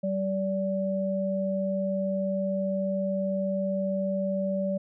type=tone pair together; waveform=sine; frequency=192.44 / 579 Hz; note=G3 / D5; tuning=-32 / -25 cents; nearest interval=octave + perfect fifth; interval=1907 cents; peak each=-28 dBFS; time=0.03-4.78 s; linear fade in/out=10 ms; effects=none